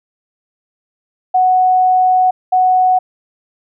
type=tone bursts at uneven times; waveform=sine; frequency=740 Hz; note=F#5; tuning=in tune; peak=-8 dBFS; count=2; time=1.34-2.31 / 2.52-2.99 s; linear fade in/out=10 ms; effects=none